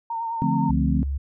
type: tone with vibrato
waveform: sine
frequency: 916 Hz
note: A#5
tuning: 31 cents flat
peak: -25 dBFS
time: 0.1-0.71 s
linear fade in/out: 5 ms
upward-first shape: triangle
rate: 9.6 Hz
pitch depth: 39 cents each way
type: chord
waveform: sine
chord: D minor seventh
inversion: none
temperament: equal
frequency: 146.83 / 174.61 / 220 / 261.6 Hz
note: D3 / F3 / A3 / C4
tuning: 0 / 0 / 0 / 0 cents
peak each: -25 dBFS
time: 0.42-1.03 s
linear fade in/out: 0 ms
type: tone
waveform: sine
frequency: 69.3 Hz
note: C#2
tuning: in tune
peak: -23 dBFS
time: 0.69-1.18 s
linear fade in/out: 10 ms
effects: none